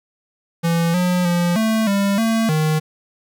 square tone with pitch steps, 168 / 179.6 / 174.2 / 221.1 / 199 / 225.2 / 155.5 Hz, E3 / F3 / F3 / A3 / G3 / A3 / D#3, +33 / +49 / -4 / +9 / +26 / +40 / -1 cents, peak -16 dBFS, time 0.63-2.8 s, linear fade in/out 20 ms, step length 310 ms, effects 9-bit

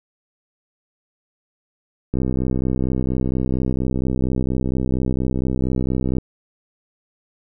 click train, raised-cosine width 3 ms, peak -9 dBFS, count 261, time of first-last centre 2.14-6.184 s, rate 64.3 Hz, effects none

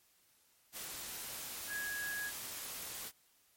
sine tone in noise, 1661.2 Hz, G#6, in tune, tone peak -38 dBFS, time 1.67-2.32 s, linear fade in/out 50 ms, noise white, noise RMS -44 dBFS, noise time 0.72-3.12 s, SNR +3 dB, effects white hiss -70 dBFS RMS until 3.56 s + MP3 64 kbps

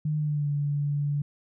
sine tone with pitch glide, 152.1 to 144.65 Hz, D#3 to D3, -39 to -26 cents, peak -24 dBFS, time 0.05-1.22 s, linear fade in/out 5 ms, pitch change -87 cents, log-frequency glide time 0.17-0.49 s, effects none

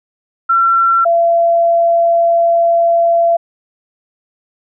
sine tone pair in turn, 1356 / 678 Hz, E6 / E5, +49 / +49 cents, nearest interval octave, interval 1200 cents, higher first, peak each -8 dBFS, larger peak neither, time 0.49-1.05 / 1.05-3.37 s, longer second, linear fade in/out 10 ms, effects none

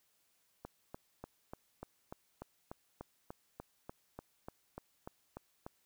click train, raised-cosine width 1 ms, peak -30 dBFS, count 18, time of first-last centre 0.65-5.665 s, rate 3.39 Hz, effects white hiss -75 dBFS RMS until 5.85 s

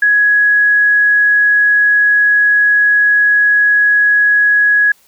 sine tone, 1672 Hz, G#6, 11 cents sharp, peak -7 dBFS, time 0.02-4.92 s, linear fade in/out 5 ms, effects white hiss -51 dBFS RMS until 5.07 s

